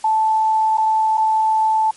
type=tone with dropouts; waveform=sine; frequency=876 Hz; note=A5; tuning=8 cents flat; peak=-13 dBFS; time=0.04-1.91 s; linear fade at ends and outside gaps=5 ms; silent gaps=0.773-0.78 / 1.173-1.177 s; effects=white hiss -45 dBFS RMS until 1.96 s + MP3 48 kbps